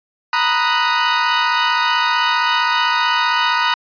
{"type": "chord", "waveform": "sawtooth", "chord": "B major seventh", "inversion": "third", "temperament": "equal", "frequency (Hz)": [932.3, 987.8, 1244.5, 1480], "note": ["A#5", "B5", "D#6", "F#6"], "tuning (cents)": [0, 0, 0, 0], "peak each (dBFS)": -16, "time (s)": [0.33, 3.74], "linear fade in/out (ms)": 2, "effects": ["resampled to 11025 Hz"]}